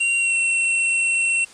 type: tone with pitch glide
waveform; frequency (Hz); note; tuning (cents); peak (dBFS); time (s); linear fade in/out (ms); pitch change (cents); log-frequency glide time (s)
square; 2758 to 2714; F7 to E7; -22 to +50; -18; 0-1.45; 10; -28; 0.18-0.34
effects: white hiss -45 dBFS RMS until 1.53 s + resampled to 22050 Hz